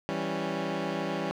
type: chord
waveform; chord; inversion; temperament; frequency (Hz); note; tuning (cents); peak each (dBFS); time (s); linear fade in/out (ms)
15% pulse; C# diminished; first; equal; 164.81 / 196 / 277.2; E3 / G3 / C#4; 0 / 0 / 0; -28 / -27 / -28; 0.09-1.31; 0
effects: low-pass 4000 Hz 12 dB/octave + 10-bit